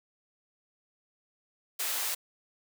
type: high-pass noise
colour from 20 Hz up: white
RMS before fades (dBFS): -32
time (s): 1.79-2.15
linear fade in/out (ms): 10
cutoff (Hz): 560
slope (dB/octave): 12
effects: none